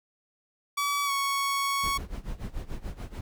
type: tone with pitch glide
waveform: sawtooth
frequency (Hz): 1143 to 1110.5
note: D6 to C#6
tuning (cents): -47 to +3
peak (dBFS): -22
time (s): 0.77-1.98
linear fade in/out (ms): 10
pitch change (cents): -50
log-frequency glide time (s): 1.05-1.11
type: noise with tremolo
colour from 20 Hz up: brown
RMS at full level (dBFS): -33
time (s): 1.83-3.21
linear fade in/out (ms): 2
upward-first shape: sine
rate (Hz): 6.9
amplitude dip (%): 85
effects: none